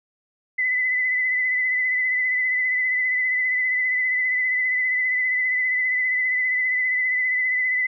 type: tone with vibrato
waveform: sine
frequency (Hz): 2013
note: B6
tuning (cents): +33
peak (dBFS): -19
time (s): 0.58-7.87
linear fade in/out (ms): 10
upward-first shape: sine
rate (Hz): 15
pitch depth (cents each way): 29
effects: none